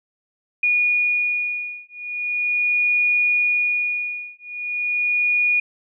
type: beating tone pair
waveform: sine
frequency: 2448 / 2448.4 Hz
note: D#7 / D#7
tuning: -29 / -28 cents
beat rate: 0.4 Hz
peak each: -21 dBFS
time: 0.63-5.6 s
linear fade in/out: 5 ms
effects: none